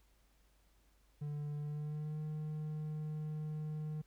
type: tone with pitch glide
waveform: triangle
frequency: 147.4 to 153.3 Hz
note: D3 to D#3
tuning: +7 to -25 cents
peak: -36 dBFS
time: 1.21-4.02 s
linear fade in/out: 10 ms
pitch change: +68 cents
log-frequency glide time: 1.59-2.19 s
effects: added 50 Hz sine -68 dBFS peak until 4.06 s + pink hiss -74 dBFS RMS until 4.06 s